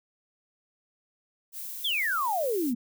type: noise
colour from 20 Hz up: violet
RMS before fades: -38 dBFS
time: 1.52-2.74 s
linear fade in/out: 50 ms
type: exponential sweep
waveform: sine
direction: down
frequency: 3601 to 223.9 Hz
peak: -25 dBFS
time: 1.84-2.75 s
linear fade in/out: 10 ms
effects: none